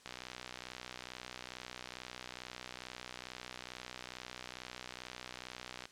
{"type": "click train", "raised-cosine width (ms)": 0.2, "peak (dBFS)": -26, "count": 362, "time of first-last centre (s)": [0.06, 5.855], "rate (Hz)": 62.3, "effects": ["white hiss -61 dBFS RMS until 5.91 s", "low-pass 7000 Hz 12 dB/octave"]}